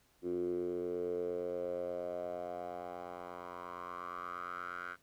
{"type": "tone with band-pass filter sweep", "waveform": "10% pulse", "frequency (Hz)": 88.5, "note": "F2", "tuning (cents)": 23, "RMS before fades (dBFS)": -40, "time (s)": [0.22, 4.97], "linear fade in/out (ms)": 50, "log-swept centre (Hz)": [330, 1500], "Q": 6, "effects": ["pink hiss -70 dBFS RMS until 5.02 s"]}